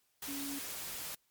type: tone in noise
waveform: sine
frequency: 280 Hz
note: C#4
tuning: 18 cents sharp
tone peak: -40 dBFS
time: 0.28-0.59 s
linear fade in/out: 5 ms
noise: white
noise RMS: -42 dBFS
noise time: 0.22-1.15 s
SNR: -1 dB
effects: white hiss -75 dBFS RMS until 1.3 s + MP3 96 kbps